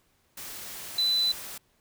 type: tone in noise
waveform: sine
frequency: 4000 Hz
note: B7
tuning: 21 cents sharp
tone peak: -22 dBFS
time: 0.98-1.32 s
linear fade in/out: 5 ms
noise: white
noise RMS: -40 dBFS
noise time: 0.37-1.58 s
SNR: +15 dB
effects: pink hiss -68 dBFS RMS until 1.8 s